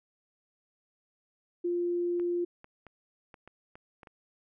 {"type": "tone", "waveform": "sine", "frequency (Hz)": 349.2, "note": "F4", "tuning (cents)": 0, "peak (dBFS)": -27, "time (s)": [1.64, 2.45], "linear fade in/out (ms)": 10}
{"type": "clicks", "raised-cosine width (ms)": 0.5, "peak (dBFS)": -34, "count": 8, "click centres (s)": [2.198, 2.644, 2.867, 3.342, 3.476, 3.755, 4.032, 4.072]}
{"effects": []}